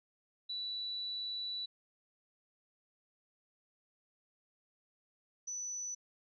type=tone pair in turn; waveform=sine; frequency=3951 / 5968 Hz; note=B7 / F#8; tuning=0 / +14 cents; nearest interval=perfect fifth; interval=714 cents; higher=second; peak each=-37 / -38 dBFS; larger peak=first; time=0.49-1.66 / 5.47-5.95 s; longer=first; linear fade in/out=10 ms; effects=none